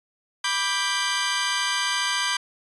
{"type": "chord", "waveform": "15% pulse", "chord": "G major", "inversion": "first", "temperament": "equal with one note detuned", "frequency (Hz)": [987.8, 1174.7, 1584.4], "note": ["B5", "D6", "G6"], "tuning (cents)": [0, 0, 18], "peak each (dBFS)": [-21, -22, -19], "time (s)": [0.44, 2.37], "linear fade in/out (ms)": 5, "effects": ["resampled to 24000 Hz"]}